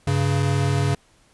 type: tone pair together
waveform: square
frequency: 98.2 / 138.88 Hz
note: G2 / C#3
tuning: +4 / +4 cents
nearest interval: tritone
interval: 600 cents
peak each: -23 / -21 dBFS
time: 0.07-0.95 s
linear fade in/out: 5 ms
effects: pink hiss -58 dBFS RMS until 1.33 s + resampled to 24000 Hz